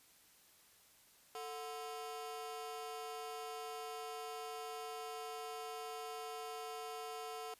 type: ring-modulated tone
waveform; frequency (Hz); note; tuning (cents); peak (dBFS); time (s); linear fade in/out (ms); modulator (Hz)
30% pulse; 587.3; D5; 0; -38; 1.35-7.54; 2; 144
effects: white hiss -66 dBFS RMS until 7.59 s + resampled to 32000 Hz